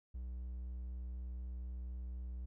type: tone with vibrato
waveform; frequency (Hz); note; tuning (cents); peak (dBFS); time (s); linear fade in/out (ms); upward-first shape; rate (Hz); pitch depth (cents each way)
triangle; 61.7; B1; -1; -39; 0.14-2.46; 10; triangle; 4; 9
effects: none